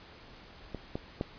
clicks, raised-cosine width 2 ms, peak -23 / -20 / -17 dBFS, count 3, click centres 0.747 / 0.955 / 1.211 s, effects pink hiss -52 dBFS RMS until 1.38 s + resampled to 11025 Hz

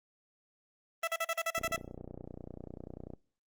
15% pulse tone bursts, 661 Hz, E5, 5 cents sharp, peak -24 dBFS, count 9, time 1.03-1.763 s, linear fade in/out 5 ms, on 45 ms, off 41 ms
click train, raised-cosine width 2 ms, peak -30 dBFS, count 48, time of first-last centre 1.58-3.136 s, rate 30.2 Hz
effects noise-tail reverb RT60 0.4 s tail -24 dB re dry + Opus 24 kbps

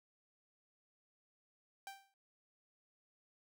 sawtooth tone with exponential decay, 784 Hz, G5, in tune, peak -40 dBFS, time 1.87-2.14 s, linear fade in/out 1 ms, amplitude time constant 58 ms, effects noise-tail reverb RT60 0.2 s tail -26 dB re dry

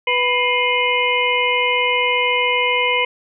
harmonic tone with a mistuned harmonic, 493.9 Hz, B4, in tune, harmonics 1 / 2 / 4 / 5 / 6, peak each -22 / -21 / -19 / -23 / -23 dBFS, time 0.07-3.05 s, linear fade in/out 5 ms, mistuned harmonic 4, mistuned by +120 cents, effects none

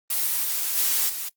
blue noise with level steps, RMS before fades -24 / -26 / -22 / -31 dBFS, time 0.1-1.29 s, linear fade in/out 5 ms, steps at 0.43 / 0.76 / 1.08 s, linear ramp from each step 20 ms, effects noise-tail reverb RT60 0.1 s tail -21 dB re dry + Opus 24 kbps

